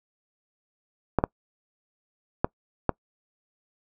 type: clicks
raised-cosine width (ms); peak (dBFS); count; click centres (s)
1; -6; 4; 1.187 / 1.239 / 2.445 / 2.893
effects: noise-tail reverb RT60 0.1 s tail -26 dB re dry